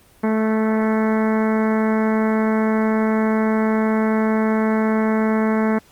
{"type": "harmonic tone with a mistuned harmonic", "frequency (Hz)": 218.7, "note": "A3", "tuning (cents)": -10, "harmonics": [1, 2, 3, 4, 5, 6, 7, 8, 9, 10], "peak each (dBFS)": [-17, -23, -27, -29, -31, -33, -34, -35, -36, -37], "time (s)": [0.23, 5.79], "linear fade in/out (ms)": 10, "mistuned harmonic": 6, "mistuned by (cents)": 18, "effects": ["pink hiss -52 dBFS RMS until 5.91 s", "Opus 24 kbps"]}